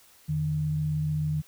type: tone pair together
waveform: sine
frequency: 85.7 / 152.7 Hz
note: F2 / D#3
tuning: -32 / -32 cents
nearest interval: minor seventh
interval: 1000 cents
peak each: -35 / -25 dBFS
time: 0.28-1.42 s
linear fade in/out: 20 ms
effects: white hiss -57 dBFS RMS until 1.47 s